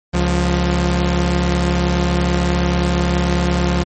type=tone pair together; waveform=sawtooth; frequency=69.3 / 176.3 Hz; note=C#2 / F3; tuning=0 / +17 cents; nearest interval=octave + major third; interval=1617 cents; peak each=-13 dBFS; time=0.13-3.84 s; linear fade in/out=20 ms; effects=MP3 32 kbps